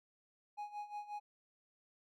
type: tone with tremolo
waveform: triangle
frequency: 830.6 Hz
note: G#5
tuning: in tune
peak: -38 dBFS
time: 0.57-1.2 s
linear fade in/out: 20 ms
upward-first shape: sine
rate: 5.6 Hz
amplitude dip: 80%
effects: none